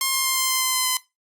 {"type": "tone with pitch steps", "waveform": "5% pulse", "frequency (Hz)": [1064, 1057.9, 1051.8, 1045.7, 1039.7, 1033.7, 1027.8, 1021.8], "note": ["C6", "C6", "C6", "C6", "C6", "C6", "C6", "C6"], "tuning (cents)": [29, 19, 9, -1, -11, -21, -31, -41], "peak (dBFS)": -8, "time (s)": [0.01, 0.97], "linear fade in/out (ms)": 2, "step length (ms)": 120, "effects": ["noise-tail reverb RT60 0.2 s tail -17 dB re dry", "Opus 48 kbps"]}